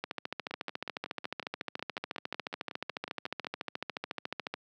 two click trains, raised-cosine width 0.3 ms, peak -18 / -23 dBFS, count 64 / 17, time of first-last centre 0.04-4.54 / 0.51-3.446 s, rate 14 / 5.45 Hz, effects high-pass 200 Hz 12 dB/octave

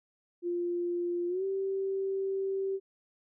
sine tone with pitch glide, 349.2 to 387.5 Hz, F4 to G4, 0 to -20 cents, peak -29 dBFS, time 0.42-2.8 s, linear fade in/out 50 ms, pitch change +180 cents, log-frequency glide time 1.28-1.44 s, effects none

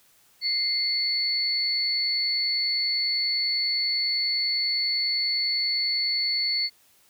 sine tone pair together, 2093 / 4435 Hz, C7 / C#8, 0 / 0 cents, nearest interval octave + minor second, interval 1300 cents, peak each -31 / -23 dBFS, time 0.41-6.7 s, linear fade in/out 50 ms, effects white hiss -60 dBFS RMS until 7.09 s

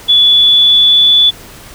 sine tone with pitch glide, 3432 to 3458 Hz, A7 to A7, -44 to -31 cents, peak -4 dBFS, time 0.08-1.31 s, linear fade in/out 20 ms, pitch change +13 cents, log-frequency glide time 0.19-1.1 s, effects pink hiss -34 dBFS RMS until 1.74 s

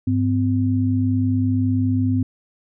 sine tone pair together, 101.7 / 256.3 Hz, G#2 / C4, -36 / -36 cents, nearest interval octave + major third, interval 1600 cents, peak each -19 dBFS, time 0.07-2.23 s, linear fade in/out 5 ms, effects none

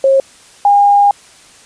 sine tone pair in turn, 540 / 810.6 Hz, C#5 / G#5, -45 / -42 cents, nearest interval perfect fifth, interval 703 cents, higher second, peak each -6 / -5 dBFS, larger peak second, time 0.04-0.2 / 0.65-1.11 s, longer second, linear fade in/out 2 ms, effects white hiss -42 dBFS RMS until 1.65 s + resampled to 22050 Hz

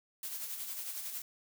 blue noise with tremolo, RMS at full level -39 dBFS, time 0.23-1.22 s, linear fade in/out 2 ms, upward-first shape sine, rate 11 Hz, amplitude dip 45%, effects none

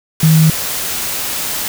sine tone in noise, 158.4 Hz, D#3, 31 cents sharp, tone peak -6 dBFS, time 0.23-0.5 s, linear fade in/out 2 ms, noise white, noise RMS -20 dBFS, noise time 0.2-1.68 s, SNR +11 dB, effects none

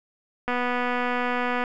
click train, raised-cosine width 0.5 ms, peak -12 dBFS, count 286, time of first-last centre 0.48-1.639 s, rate 246 Hz, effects none

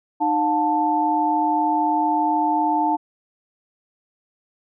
sine tone cluster, 307.1 / 715 / 882 Hz, D#4 / F5 / A5, -23 / +41 / +4 cents, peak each -23 / -24 / -19 dBFS, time 0.2-2.97 s, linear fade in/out 20 ms, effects none

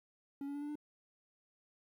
triangle tone with pitch steps, 279.4 / 283.8 / 288.3 / 292.8 / 297.4 Hz, C#4 / C#4 / D4 / D4 / D4, +14 / +41 / -32 / -5 / +22 cents, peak -37 dBFS, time 0.41-0.755 s, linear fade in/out 2 ms, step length 69 ms, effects 12-bit

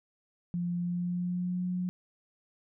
sine tone with pitch glide, 174.61 to 180.66 Hz, F3 to F#3, 0 to -41 cents, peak -29 dBFS, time 0.54-1.89 s, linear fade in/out 0 ms, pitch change +59 cents, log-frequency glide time 0.77-1.65 s, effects none

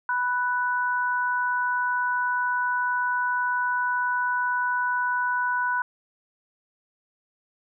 sine tone pair together, 987.8 / 1486 Hz, B5 / F#6, 0 / +7 cents, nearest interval perfect fifth, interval 707 cents, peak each -25 dBFS, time 0.09-5.82 s, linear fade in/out 2 ms, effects none

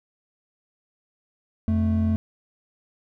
triangle tone pair together, 87.23 / 219.8 Hz, F2 / A3, -2 / -2 cents, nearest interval octave + major third, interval 1600 cents, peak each -20 / -20 dBFS, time 1.68-2.16 s, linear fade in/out 0 ms, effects none

